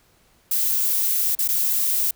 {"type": "noise with dropouts", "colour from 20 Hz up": "violet", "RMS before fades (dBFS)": -21, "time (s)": [0.51, 2.11], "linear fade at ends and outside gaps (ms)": 5, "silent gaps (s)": [[1.352, 1.388], [1.478, 1.486]], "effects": ["pink hiss -59 dBFS RMS until 2.15 s"]}